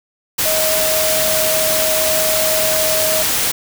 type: tone in noise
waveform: sine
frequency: 630 Hz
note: D#5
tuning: 21 cents sharp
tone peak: -18 dBFS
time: 0.45-3.23 s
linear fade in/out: 10 ms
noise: white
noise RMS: -17 dBFS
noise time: 0.38-3.52 s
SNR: -4 dB
effects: none